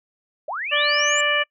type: linear sweep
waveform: sine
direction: up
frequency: 529 to 7459 Hz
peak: -25 dBFS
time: 0.48-1.21 s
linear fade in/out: 5 ms
type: harmonic tone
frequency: 587.3 Hz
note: D5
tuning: in tune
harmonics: 1 / 2 / 3 / 4 / 5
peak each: -25 / -26 / -22 / -24 / -24 dBFS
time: 0.71-1.44 s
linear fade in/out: 20 ms
effects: noise-tail reverb RT60 0.1 s tail -26 dB re dry